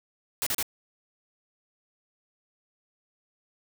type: noise bursts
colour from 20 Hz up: white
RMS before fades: -28 dBFS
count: 3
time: 0.42-0.627 s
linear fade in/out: 0 ms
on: 45 ms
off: 36 ms
effects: none